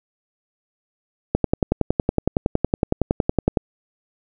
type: click train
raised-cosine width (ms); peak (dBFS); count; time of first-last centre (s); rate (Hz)
2; -3; 25; 1.35-3.572; 10.8
effects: none